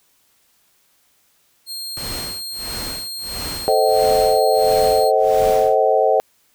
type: tone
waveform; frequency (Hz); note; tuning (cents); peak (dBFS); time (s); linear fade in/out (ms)
sawtooth; 4220; C8; +14; -24; 1.66-5.12; 50
type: noise with tremolo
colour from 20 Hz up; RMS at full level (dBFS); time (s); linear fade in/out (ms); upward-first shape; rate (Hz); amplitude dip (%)
pink; -29; 1.97-5.76; 0; sine; 1.5; 100
type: chord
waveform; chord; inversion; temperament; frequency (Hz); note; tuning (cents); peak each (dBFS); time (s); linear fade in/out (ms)
sine; A diminished seventh; none; just; 440 / 528 / 633.6 / 760.3; A4 / C5 / Eb5 / Gb5; 0 / +16 / +31 / +47; -18; 3.68-6.2; 0
effects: white hiss -60 dBFS RMS until 6.54 s